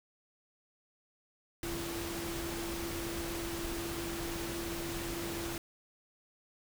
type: tone in noise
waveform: sine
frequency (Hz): 338.4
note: E4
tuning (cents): +45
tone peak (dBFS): -39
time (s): 1.63-5.58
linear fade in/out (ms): 2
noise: pink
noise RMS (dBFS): -40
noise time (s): 1.63-5.58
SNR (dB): -2
effects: none